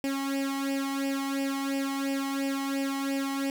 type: tone with flanger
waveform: sawtooth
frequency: 274 Hz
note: C#4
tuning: 20 cents flat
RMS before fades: -30 dBFS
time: 0.04-3.5 s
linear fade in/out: 0 ms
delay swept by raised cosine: 0.38 to 0.99 ms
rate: 2.9 Hz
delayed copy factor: +0.8
effects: none